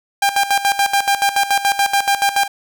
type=tone with tremolo; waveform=sawtooth; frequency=798 Hz; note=G5; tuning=31 cents sharp; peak=-8 dBFS; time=0.22-2.48 s; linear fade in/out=5 ms; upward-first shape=square; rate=7 Hz; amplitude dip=75%; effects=none